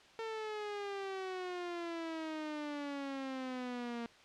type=exponential sweep; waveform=sawtooth; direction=down; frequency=451.9 to 232.6 Hz; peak=-35 dBFS; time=0.19-4.06 s; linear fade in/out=0 ms; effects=white hiss -60 dBFS RMS until 4.24 s + low-pass 4000 Hz 12 dB/octave